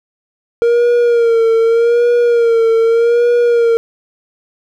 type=tone with vibrato; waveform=triangle; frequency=466.2 Hz; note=A#4; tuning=in tune; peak=-6 dBFS; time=0.62-3.77 s; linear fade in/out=0 ms; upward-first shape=sine; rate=0.83 Hz; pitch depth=50 cents each way; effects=none